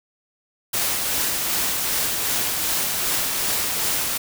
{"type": "noise with tremolo", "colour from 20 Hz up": "white", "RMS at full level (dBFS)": -22, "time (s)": [0.73, 4.18], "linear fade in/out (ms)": 10, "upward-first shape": "sine", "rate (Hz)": 2.6, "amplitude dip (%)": 25, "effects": []}